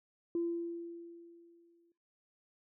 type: tone with exponential decay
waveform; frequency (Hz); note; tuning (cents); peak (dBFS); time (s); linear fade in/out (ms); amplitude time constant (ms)
sine; 339.9; F4; -47; -29; 0.35-1.92; 2; 340
effects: noise-tail reverb RT60 0.5 s tail -21 dB re dry + tanh soft clip ceiling -25 dBFS